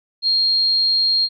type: tone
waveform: sine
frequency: 4230 Hz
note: C8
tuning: 18 cents sharp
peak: -14 dBFS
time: 0.22-1.29 s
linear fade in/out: 50 ms
effects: none